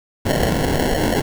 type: noise with sample-and-hold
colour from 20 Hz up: blue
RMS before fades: -18 dBFS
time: 0.25-1.22 s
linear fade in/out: 10 ms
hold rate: 1225 Hz
effects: none